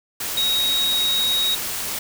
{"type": "tone in noise", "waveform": "sine", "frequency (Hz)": 3790, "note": "A#7", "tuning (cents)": 28, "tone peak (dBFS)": -18, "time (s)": [0.37, 1.55], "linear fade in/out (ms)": 5, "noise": "white", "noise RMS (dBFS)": -27, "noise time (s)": [0.2, 1.99], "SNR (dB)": 6, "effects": []}